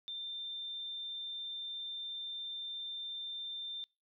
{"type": "tone", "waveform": "sine", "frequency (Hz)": 3583, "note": "A7", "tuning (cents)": 31, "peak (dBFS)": -39, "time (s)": [0.08, 3.84], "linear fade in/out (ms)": 0, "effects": ["noise-tail reverb RT60 0.3 s tail -26 dB re dry"]}